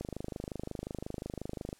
click train, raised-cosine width 2 ms, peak -24 dBFS, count 45, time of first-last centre 0.01-1.729 s, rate 25.6 Hz, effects white hiss -63 dBFS RMS until 1.79 s + low-pass 10000 Hz 12 dB/octave

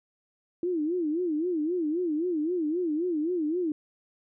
sine tone with vibrato, 329.7 Hz, E4, in tune, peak -25 dBFS, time 0.63-3.72 s, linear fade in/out 2 ms, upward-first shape sine, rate 3.8 Hz, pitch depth 180 cents each way, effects none

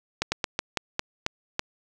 slowing click train, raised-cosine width 0.2 ms, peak -7 dBFS, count 8, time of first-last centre 0.22-1.594 s, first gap 100 ms, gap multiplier 1.22, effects none

